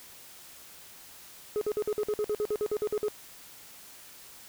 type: tone bursts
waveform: sine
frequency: 421.3 Hz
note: G#4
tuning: 25 cents sharp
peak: -23 dBFS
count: 15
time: 1.56-3.083 s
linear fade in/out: 0 ms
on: 53 ms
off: 52 ms
effects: tanh soft clip ceiling -25 dBFS + white hiss -50 dBFS RMS until 4.48 s